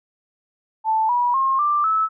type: tone with pitch steps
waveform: sine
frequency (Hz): 880 / 970.8 / 1071 / 1181.5 / 1303.4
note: A5 / B5 / C6 / D6 / E6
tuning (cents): 0 / -30 / +40 / +10 / -20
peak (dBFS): -16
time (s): 0.84-2.09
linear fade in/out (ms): 50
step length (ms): 250
effects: none